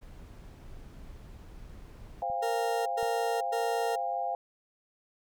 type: noise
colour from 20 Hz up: brown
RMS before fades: -47 dBFS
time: 0.01-2.24 s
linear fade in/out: 20 ms
type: chord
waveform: sine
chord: C suspended fourth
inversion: none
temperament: equal with one note detuned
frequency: 523.3 / 698.5 / 803.7 Hz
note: C5 / F5 / G5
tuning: 0 / 0 / +43 cents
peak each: -38 / -32 / -33 dBFS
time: 2.22-4.35 s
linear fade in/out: 2 ms
type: clicks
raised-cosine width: 5 ms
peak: -36 dBFS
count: 2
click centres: 2.3 / 3.029 s
type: tone bursts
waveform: 40% pulse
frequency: 463.8 Hz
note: A#4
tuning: 9 cents flat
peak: -30 dBFS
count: 3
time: 2.42-3.96 s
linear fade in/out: 10 ms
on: 440 ms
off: 110 ms
effects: none